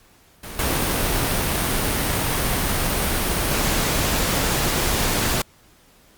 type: noise with level steps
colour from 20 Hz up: pink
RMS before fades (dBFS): -34 / -21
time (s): 0.43-5.42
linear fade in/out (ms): 5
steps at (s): 0.59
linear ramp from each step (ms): 2
effects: pink hiss -54 dBFS RMS until 6.17 s + Opus 48 kbps